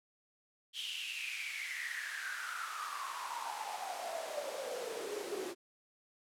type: noise with high-pass filter sweep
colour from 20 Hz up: pink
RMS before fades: -41 dBFS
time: 0.73-5.55 s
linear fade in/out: 50 ms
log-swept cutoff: 3200 to 350 Hz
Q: 8.9
effects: low-pass 11000 Hz 12 dB/octave